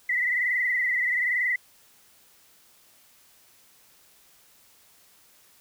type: tone with frequency modulation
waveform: sine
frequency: 1980 Hz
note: B6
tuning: 4 cents sharp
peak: -22 dBFS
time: 0.09-1.56 s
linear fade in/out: 5 ms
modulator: 21.1 Hz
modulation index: 3.5
effects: white hiss -58 dBFS RMS until 5.6 s